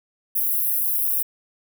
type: high-pass noise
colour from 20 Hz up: white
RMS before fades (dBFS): -22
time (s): 0.35-1.23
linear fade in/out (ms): 10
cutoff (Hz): 11000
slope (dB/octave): 48
effects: none